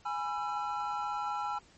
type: chord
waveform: triangle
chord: E major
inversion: first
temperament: equal with one note detuned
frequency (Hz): 830.6 / 987.8 / 1345.4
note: G#5 / B5 / E6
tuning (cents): 0 / 0 / +35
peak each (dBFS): -33 / -37 / -35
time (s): 0.05-1.59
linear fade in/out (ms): 10
effects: pink hiss -61 dBFS RMS until 1.77 s + MP3 32 kbps